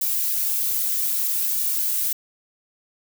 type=noise with flanger; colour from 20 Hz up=violet; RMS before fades=-23 dBFS; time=0.01-2.13 s; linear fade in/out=5 ms; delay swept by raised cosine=1.9 to 4.2 ms; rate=0.62 Hz; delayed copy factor=-0.75; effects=none